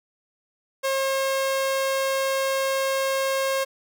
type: tone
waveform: sawtooth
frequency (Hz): 538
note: C5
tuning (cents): +48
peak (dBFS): -18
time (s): 0.83-3.65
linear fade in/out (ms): 20
effects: none